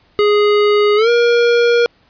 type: tone with pitch glide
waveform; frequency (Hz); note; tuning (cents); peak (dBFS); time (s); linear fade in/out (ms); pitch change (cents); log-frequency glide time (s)
square; 415.3 to 474.3; G#4 to A#4; 0 to +30; -10; 0.19-1.86; 0; +230; 0.96-1.09
effects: pink hiss -54 dBFS RMS until 2.09 s + resampled to 11025 Hz

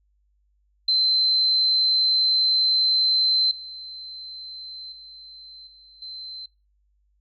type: tone with level steps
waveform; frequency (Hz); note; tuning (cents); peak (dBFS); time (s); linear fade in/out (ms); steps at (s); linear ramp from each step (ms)
sine; 4085; C8; -42; -17 / -35 / -41 / -48 / -34; 0.88-6.46; 5; 3.51 / 4.92 / 5.67 / 6.02; 2
effects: noise-tail reverb RT60 0.3 s tail -25 dB re dry + added 50 Hz sine -63 dBFS peak until 7.2 s

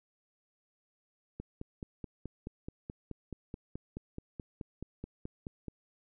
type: click train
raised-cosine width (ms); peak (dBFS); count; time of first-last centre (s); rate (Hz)
3; -27; 21; 1.4-5.683; 4.67
effects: none

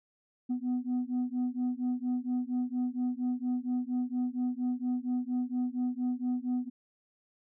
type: beating tone pair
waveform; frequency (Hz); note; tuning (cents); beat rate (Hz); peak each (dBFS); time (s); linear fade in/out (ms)
sine; 246.9 / 251.2; B3 / B3; 0 / +30; 4.3; -30; 0.49-6.7; 20
effects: tanh soft clip ceiling -26 dBFS

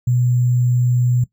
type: tone with sample-and-hold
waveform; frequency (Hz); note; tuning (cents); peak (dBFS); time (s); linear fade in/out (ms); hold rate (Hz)
sine; 123.47; B2; 0; -13; 0.07-1.24; 5; 7350
effects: noise-tail reverb RT60 0.1 s tail -17 dB re dry

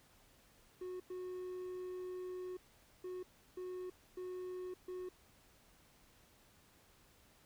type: tone bursts at uneven times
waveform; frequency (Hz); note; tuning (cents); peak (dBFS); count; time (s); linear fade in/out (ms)
triangle; 365.7; F#4; -20; -40; 6; 0.81-1 / 1.1-2.57 / 3.04-3.23 / 3.57-3.9 / 4.17-4.74 / 4.88-5.09; 5
effects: pink hiss -67 dBFS RMS until 7.45 s

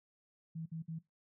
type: tone bursts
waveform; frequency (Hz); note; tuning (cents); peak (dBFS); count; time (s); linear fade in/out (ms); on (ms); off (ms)
sine; 162.3; E3; -27; -39; 3; 0.55-0.99; 10; 110; 55
effects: noise-tail reverb RT60 0.2 s tail -19 dB re dry

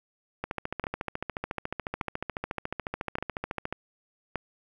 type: two click trains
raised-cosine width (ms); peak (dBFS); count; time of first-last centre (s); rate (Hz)
0.5; -15 / -16; 4 / 47; 0.84-4.357 / 0.44-3.726; 0.853 / 14
effects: 9-bit

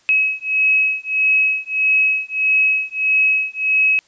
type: beating tone pair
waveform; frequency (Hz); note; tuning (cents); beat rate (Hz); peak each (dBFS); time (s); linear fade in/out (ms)
sine; 2560 / 2561.6; D#7 / D#7; +49 / +50; 1.6; -17; 0.09-3.99; 0
effects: white hiss -55 dBFS RMS until 4.07 s + resampled to 16000 Hz

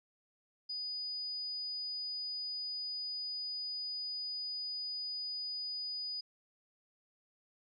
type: tone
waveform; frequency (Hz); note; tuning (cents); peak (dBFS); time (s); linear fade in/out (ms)
sine; 4950; D#8; -10; -37; 0.69-6.21; 10
effects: none

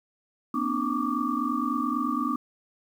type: tone cluster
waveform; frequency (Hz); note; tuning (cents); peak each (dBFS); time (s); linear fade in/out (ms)
sine; 238.2 / 262 / 300.5 / 1145 / 1194; A#3 / C4 / D4 / D6 / D6; +38 / +2 / +40 / -44 / +28; -31; 0.54-2.36; 5
effects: 9-bit

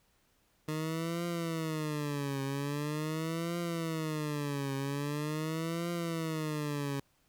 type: tone with vibrato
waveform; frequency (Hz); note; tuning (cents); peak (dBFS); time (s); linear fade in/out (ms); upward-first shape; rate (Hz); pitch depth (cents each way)
20% pulse; 153.3; D#3; -25; -28; 0.68-7; 5; triangle; 0.43; 210
effects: pink hiss -71 dBFS RMS until 7.28 s

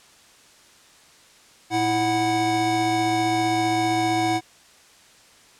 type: tone cluster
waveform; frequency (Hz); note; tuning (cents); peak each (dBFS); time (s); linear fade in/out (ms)
square; 114.2 / 327.3 / 740; A#2 / E4 / F#5; -35 / -12 / 0; -32 / -24 / -23; 1.7-4.41; 50
effects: white hiss -52 dBFS RMS until 5.59 s + low-pass 8000 Hz 12 dB/octave

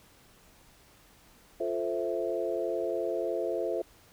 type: chord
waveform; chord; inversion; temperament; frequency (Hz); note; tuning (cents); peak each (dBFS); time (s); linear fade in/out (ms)
sine; F major seventh; none; equal; 349.2 / 440 / 523.3 / 659.3; F4 / A4 / C5 / E5; 0 / 0 / 0 / 0; -34; 1.6-3.82; 5
effects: pink hiss -59 dBFS RMS until 4.12 s

